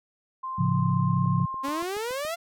sine tone with pitch glide, 1046.5 to 1058.7 Hz, C6 to C6, 0 to +20 cents, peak -30 dBFS, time 0.43-1.83 s, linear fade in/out 10 ms, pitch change +20 cents, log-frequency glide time 0.99-1.24 s
sine chord, A augmented, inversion none, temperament equal, 110 / 138.59 / 174.61 Hz, A2 / C#3 / E#3, 0 / 0 / 0 cents, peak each -27 / -25 / -25 dBFS, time 0.58-1.46 s, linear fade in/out 10 ms
click train, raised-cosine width 2 ms, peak -32 dBFS, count 8, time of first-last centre 1.26-2.25 s, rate 7.07 Hz
sawtooth exponential sweep, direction up, 266.9 to 698 Hz, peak -25 dBFS, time 1.63-2.36 s, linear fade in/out 20 ms
effects none

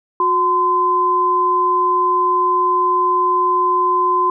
sine tone pair together, 362.8 / 1026.2 Hz, F#4 / C6, -34 / -34 cents, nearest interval octave + tritone, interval 1800 cents, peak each -21 / -13 dBFS, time 0.2-4.3 s, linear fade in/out 2 ms, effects none

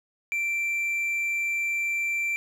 triangle tone, 2349 Hz, D7, in tune, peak -23 dBFS, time 0.32-2.36 s, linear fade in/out 0 ms, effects none

